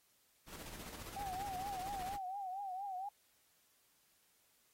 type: noise with tremolo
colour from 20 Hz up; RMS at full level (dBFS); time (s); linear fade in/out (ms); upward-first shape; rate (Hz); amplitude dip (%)
pink; -49; 0.46-2.19; 50; square; 15; 40
type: tone with vibrato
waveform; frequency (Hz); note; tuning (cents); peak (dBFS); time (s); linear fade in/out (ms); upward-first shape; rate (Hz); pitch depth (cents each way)
sine; 770; G5; -31; -40; 1.16-3.09; 5; triangle; 4.3; 120
effects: white hiss -73 dBFS RMS until 4.73 s + AAC 48 kbps